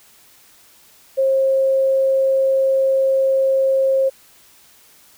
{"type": "tone", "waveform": "sine", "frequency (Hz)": 535, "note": "C5", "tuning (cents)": 38, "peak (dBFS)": -13, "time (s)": [1.17, 4.1], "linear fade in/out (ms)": 20, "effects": ["white hiss -50 dBFS RMS until 5.17 s"]}